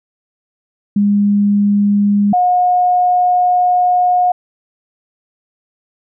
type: tone pair in turn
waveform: sine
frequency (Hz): 203.8 / 721.2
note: G#3 / F#5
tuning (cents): -32 / -45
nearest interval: octave + minor seventh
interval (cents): 2187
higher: second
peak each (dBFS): -9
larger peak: neither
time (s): 0.96-2.33 / 2.33-4.32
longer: second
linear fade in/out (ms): 5
effects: none